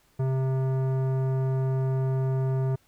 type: tone with tanh clipping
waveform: sine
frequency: 132 Hz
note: C3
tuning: 16 cents sharp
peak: -25 dBFS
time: 0.19-2.76 s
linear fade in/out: 10 ms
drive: 15 dB
effects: pink hiss -64 dBFS RMS until 2.87 s